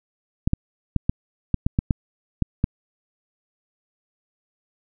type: clicks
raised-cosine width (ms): 5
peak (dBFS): -6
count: 10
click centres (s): 0.475 / 0.534 / 0.963 / 1.095 / 1.543 / 1.665 / 1.789 / 1.908 / 2.423 / 2.641
effects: none